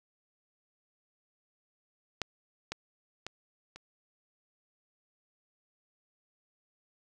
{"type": "clicks", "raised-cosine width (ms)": 0.2, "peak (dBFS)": [-14, -18, -21, -29], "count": 4, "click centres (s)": [2.217, 2.72, 3.266, 3.76], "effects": []}